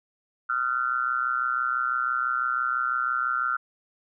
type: tone with amplitude modulation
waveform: sine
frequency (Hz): 1374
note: F6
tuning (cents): -29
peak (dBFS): -19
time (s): 0.49-3.57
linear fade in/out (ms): 10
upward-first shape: sine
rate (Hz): 126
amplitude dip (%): 95
effects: none